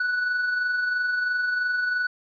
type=tone with amplitude modulation; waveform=triangle; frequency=1480 Hz; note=F#6; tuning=in tune; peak=-19 dBFS; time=0-2.07 s; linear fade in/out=5 ms; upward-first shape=sine; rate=23 Hz; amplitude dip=35%; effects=resampled to 11025 Hz